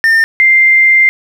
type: tone pair in turn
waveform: triangle / sine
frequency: 1808 / 2094 Hz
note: A6 / C7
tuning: +47 / +1 cents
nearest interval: minor third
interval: 254 cents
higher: second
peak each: -4 dBFS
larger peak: neither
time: 0.04-0.24 / 0.4-1.09 s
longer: second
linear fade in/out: 0 ms
effects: 7-bit